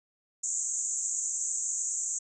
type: band-pass noise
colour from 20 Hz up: white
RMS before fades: -32 dBFS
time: 0.43-2.19 s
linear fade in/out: 10 ms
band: 6500 to 7700 Hz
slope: 96 dB/octave
effects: none